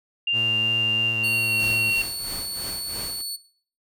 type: tone with pitch glide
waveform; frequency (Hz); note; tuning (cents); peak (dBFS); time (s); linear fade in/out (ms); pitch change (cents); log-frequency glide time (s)
sine; 2794 to 2741; F7 to F7; 0 to -33; -20; 0.27-2.02; 5; -33; 1-1.55
type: tone with vibrato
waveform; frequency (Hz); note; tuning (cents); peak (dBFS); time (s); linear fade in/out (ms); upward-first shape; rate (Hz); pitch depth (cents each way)
sawtooth; 111.7; A2; +27; -28; 0.32-1.94; 50; square; 3; 22
type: tone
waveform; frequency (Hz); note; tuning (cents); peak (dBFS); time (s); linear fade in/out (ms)
sawtooth; 4435; C#8; 0; -25; 1.23-3.37; 20
type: noise with tremolo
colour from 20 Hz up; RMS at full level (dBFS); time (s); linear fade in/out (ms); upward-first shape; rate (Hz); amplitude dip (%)
pink; -36; 1.59-3.22; 10; sine; 3; 75
effects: noise-tail reverb RT60 0.5 s tail -17 dB re dry